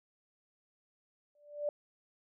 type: tone with exponential growth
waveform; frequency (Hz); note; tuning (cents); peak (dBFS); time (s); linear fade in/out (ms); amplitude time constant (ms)
sine; 587.3; D5; 0; -28; 1.35-1.69; 2; 72
effects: none